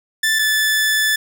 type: tone pair in turn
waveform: sawtooth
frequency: 1762 / 1743.8 Hz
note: A6 / A6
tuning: +2 / -16 cents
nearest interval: unison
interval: 18 cents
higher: first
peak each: -11 dBFS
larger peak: neither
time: 0.23-0.39 / 0.39-1.16 s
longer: second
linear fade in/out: 5 ms
effects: none